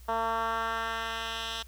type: tone with band-pass filter sweep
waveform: 10% pulse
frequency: 226.5 Hz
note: A#3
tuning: 50 cents flat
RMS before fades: -32 dBFS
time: 0.08-1.63 s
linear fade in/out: 10 ms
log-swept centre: 860 to 3600 Hz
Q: 1.5
effects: added 60 Hz sine -47 dBFS peak until 1.67 s + white hiss -59 dBFS RMS until 1.67 s